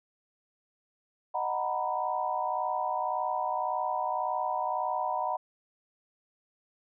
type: chord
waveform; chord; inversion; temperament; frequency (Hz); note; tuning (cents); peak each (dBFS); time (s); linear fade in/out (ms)
sine; B major seventh; first; just; 617.4 / 740.8 / 926 / 987.8; D#5 / F#5 / A#5 / B5; -14 / +2 / -12 / 0; -36 / -32 / -34 / -33; 1.34-5.37; 10
effects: none